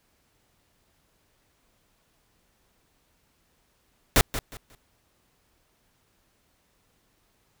pink noise with echo, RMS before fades -17 dBFS, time 4.16-4.21 s, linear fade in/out 0 ms, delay 180 ms, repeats 3, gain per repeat -12 dB, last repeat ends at 4.75 s, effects pink hiss -68 dBFS RMS until 7.6 s

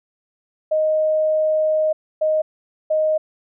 sine tone bursts at uneven times, 622.3 Hz, D#5, in tune, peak -15 dBFS, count 3, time 0.71-1.93 / 2.21-2.42 / 2.9-3.18 s, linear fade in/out 10 ms, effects none

